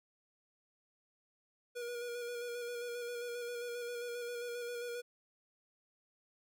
square tone with vibrato, 480 Hz, B4, 49 cents flat, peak -40 dBFS, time 1.75-5.02 s, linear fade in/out 20 ms, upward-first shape square, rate 7.5 Hz, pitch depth 21 cents each way, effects none

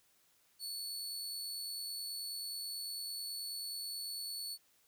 sawtooth tone with amplitude modulation, 4435 Hz, C#8, in tune, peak -36 dBFS, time 0.59-4.58 s, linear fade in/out 50 ms, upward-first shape sine, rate 89.2 Hz, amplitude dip 25%, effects white hiss -71 dBFS RMS until 4.87 s

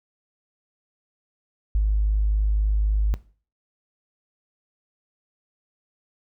triangle tone with tanh clipping, 51.91 Hz, G#1, in tune, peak -17 dBFS, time 1.75-3.14 s, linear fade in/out 0 ms, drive 4 dB, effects noise-tail reverb RT60 0.4 s tail -18 dB re dry

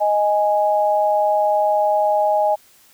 sine tone pair together, 622.3 / 830 Hz, D#5 / G#5, 0 / -1 cents, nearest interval perfect fourth, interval 499 cents, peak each -17 dBFS, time 0-2.56 s, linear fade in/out 20 ms, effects white hiss -52 dBFS RMS until 2.93 s

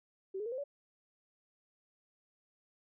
sine tone with pitch steps, 383.7 / 423.3 / 467 / 515.1 / 568.3 Hz, G4 / G#4 / A#4 / C5 / C#5, -37 / +33 / +3 / -27 / +43 cents, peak -36 dBFS, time 0.34-0.64 s, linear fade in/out 10 ms, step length 60 ms, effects none

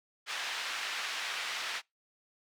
pink band-pass noise, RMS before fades -37 dBFS, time 0.26-1.82 s, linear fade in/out 50 ms, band 1500 to 4200 Hz, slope 12 dB/octave, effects noise-tail reverb RT60 0.2 s tail -26 dB re dry

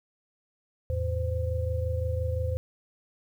sine tone cluster, 81.9 / 107.7 / 515 Hz, E2 / A2 / C5, -11 / -37 / -28 cents, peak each -28 / -32 / -33 dBFS, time 0.9-2.57 s, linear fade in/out 0 ms, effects 10-bit

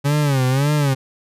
40% pulse tone with vibrato, 138.5 Hz, C#3, 1 cent flat, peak -14 dBFS, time 0.04-0.95 s, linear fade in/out 20 ms, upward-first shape sine, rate 1.8 Hz, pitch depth 140 cents each way, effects resampled to 32000 Hz

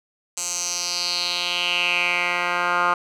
10% pulse tone with band-pass filter sweep, 176.1 Hz, F3, 15 cents sharp, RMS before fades -23 dBFS, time 0.37-2.94 s, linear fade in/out 5 ms, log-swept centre 7300 to 1300 Hz, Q 4, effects none

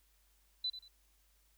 sine tone with echo, 4000 Hz, B7, 21 cents sharp, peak -33 dBFS, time 0.64-0.7 s, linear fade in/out 5 ms, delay 91 ms, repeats 2, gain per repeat -11 dB, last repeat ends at 0.882 s, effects added 50 Hz sine -70 dBFS peak until 1.57 s + white hiss -73 dBFS RMS until 1.57 s

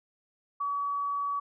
sine tone, 1137 Hz, C#6, 44 cents sharp, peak -28 dBFS, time 0.6-1.4 s, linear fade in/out 10 ms, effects none

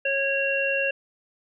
harmonic tone, 549 Hz, C#5, 17 cents flat, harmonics 1 / 3 / 5, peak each -26 / -28 / -25 dBFS, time 0.05-0.91 s, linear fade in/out 5 ms, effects none

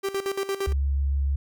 45% pulse tone with tremolo, 392 Hz, G4, in tune, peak -24 dBFS, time 0.03-0.73 s, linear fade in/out 20 ms, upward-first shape square, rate 8.7 Hz, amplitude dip 75%
sine tone with vibrato, 69.3 Hz, C#2, in tune, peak -21 dBFS, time 0.67-1.36 s, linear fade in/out 5 ms, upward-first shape sine, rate 6.6 Hz, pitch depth 10 cents each way
effects none

